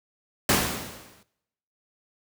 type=noise with exponential decay; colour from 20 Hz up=pink; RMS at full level=-18 dBFS; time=0.49-1.23 s; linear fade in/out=2 ms; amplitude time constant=160 ms; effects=noise-tail reverb RT60 0.9 s tail -21 dB re dry + high-pass 80 Hz 12 dB/octave